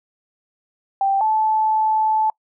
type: tone pair in turn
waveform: sine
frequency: 784 / 870.5 Hz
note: G5 / A5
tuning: 0 / -19 cents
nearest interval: major second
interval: 181 cents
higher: second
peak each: -15 dBFS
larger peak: neither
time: 1.01-1.21 / 1.21-2.3 s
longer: second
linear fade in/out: 2 ms
effects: noise-tail reverb RT60 0.1 s tail -26 dB re dry